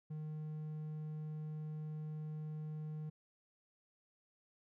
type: tone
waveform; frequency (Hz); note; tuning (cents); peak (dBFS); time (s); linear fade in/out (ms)
triangle; 153.9; D#3; -19; -39; 0.1-3.1; 10
effects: none